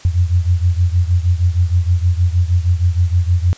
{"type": "beating tone pair", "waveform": "sine", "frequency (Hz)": [86.1, 92.5], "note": ["F2", "F#2"], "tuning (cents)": [-24, 0], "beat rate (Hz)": 6.4, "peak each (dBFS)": [-13, -16], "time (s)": [0.05, 3.53], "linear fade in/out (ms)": 0, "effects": ["white hiss -41 dBFS RMS until 3.57 s", "resampled to 16000 Hz"]}